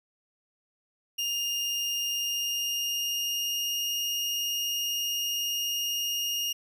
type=tone with pitch glide; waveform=30% pulse; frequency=2822 to 2843 Hz; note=F7 to F7; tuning=+17 to +30 cents; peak=-25 dBFS; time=1.18-6.53 s; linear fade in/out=10 ms; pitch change=+13 cents; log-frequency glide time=2.08-3.95 s; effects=none